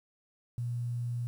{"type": "tone with quantisation", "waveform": "sine", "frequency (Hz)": 120, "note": "B2", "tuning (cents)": -49, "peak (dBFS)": -31, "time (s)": [0.58, 1.27], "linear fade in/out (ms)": 0, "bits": 10, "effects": []}